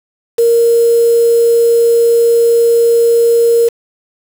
sine tone with quantisation, 466.2 Hz, A#4, in tune, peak -6 dBFS, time 0.38-3.69 s, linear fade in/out 10 ms, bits 4, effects none

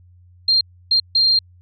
sine tone bursts at uneven times, 4191 Hz, C8, 2 cents sharp, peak -12 dBFS, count 3, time 0.48-0.61 / 0.91-1 / 1.15-1.39 s, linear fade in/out 5 ms, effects added 89 Hz sine -46 dBFS peak until 1.61 s

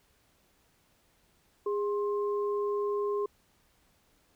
sine tone pair together, 410 / 1058.5 Hz, G#4 / C6, -22 / +20 cents, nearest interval octave + major third, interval 1642 cents, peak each -28 / -37 dBFS, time 1.66-3.26 s, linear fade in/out 5 ms, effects pink hiss -68 dBFS RMS until 4.35 s

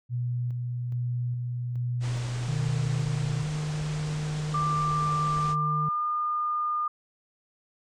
sine tone with tremolo, 122 Hz, B2, 21 cents flat, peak -26 dBFS, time 0.09-3.45 s, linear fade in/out 50 ms, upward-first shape square, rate 1.2 Hz, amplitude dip 25%
pink low-pass noise, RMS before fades -40 dBFS, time 2-5.56 s, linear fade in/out 50 ms, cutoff 8600 Hz, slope 48 dB/octave
triangle tone, 151.7 Hz, D#3, 44 cents flat, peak -26 dBFS, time 2.48-5.89 s, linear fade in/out 5 ms
sine tone with pitch glide, 1182 to 1213.8 Hz, D6 to D#6, +11 to -43 cents, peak -25 dBFS, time 4.54-6.88 s, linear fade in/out 5 ms, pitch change +46 cents, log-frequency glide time 5.37-6.07 s
effects none

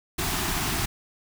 pink band-stop noise, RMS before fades -27 dBFS, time 0.18-0.86 s, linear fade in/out 10 ms, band 410 to 650 Hz, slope 96 dB/octave, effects none

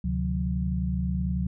sine tone cluster, 71.8 / 129.5 / 148.4 / 180.7 Hz, D2 / C3 / D3 / F#3, -39 / -17 / +18 / -41 cents, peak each -28 / -34 / -36 / -28 dBFS, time 0.04-1.47 s, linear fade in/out 5 ms, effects none

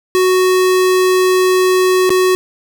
square tone with dropouts, 370 Hz, F#4, in tune, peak -10 dBFS, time 0.15-2.35 s, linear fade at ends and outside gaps 0 ms, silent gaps 2.094-2.104 s, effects none

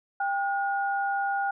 sine tone pair together, 794.5 / 1440 Hz, G5 / F#6, +23 / -47 cents, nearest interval minor seventh, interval 1030 cents, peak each -26 / -30 dBFS, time 0.2-1.51 s, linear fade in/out 5 ms, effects none

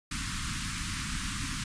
pink band-stop noise, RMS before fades -34 dBFS, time 0.11-1.64 s, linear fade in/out 5 ms, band 280 to 1100 Hz, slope 48 dB/octave, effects resampled to 22050 Hz

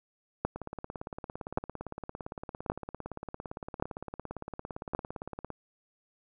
two click trains, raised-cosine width 1 ms, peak -13 / -24 dBFS, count 5 / 88, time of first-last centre 0.45-4.949 / 0.56-5.503 s, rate 0.889 / 17.6 Hz, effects none

